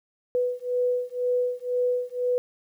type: beating tone pair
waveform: sine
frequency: 493.9 / 495.9 Hz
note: B4 / B4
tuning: 0 / +7 cents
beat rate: 2 Hz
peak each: -26 dBFS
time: 0.35-2.38 s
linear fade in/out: 0 ms
effects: 10-bit